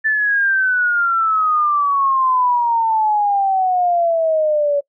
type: exponential sweep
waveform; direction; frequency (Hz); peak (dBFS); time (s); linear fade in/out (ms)
sine; down; 1765 to 566; -13; 0.04-4.81; 20
effects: noise-tail reverb RT60 0.1 s tail -21 dB re dry